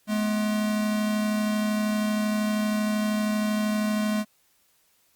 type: tone pair together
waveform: square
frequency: 212.2 / 245 Hz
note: G#3 / B3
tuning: +38 / -14 cents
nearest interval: major second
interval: 248 cents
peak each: -24 / -35 dBFS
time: 0.07-4.25 s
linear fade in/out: 50 ms
effects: white hiss -65 dBFS RMS until 5.15 s + Opus 48 kbps